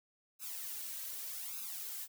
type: noise with flanger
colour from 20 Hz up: blue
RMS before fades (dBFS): -43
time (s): 0.39-2.08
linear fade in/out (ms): 50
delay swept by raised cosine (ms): 0.77 to 3.17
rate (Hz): 0.84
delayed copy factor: +0.85
effects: none